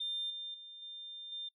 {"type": "tone with level steps", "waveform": "sine", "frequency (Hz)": 3600, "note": "A7", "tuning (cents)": 39, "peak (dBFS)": [-34, -40, -48, -44, -39], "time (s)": [0, 1.49], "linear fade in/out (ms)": 10, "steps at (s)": [0.3, 0.54, 0.82, 1.32], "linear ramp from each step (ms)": 2, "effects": ["noise-tail reverb RT60 0.1 s tail -21 dB re dry", "tanh soft clip ceiling -30 dBFS"]}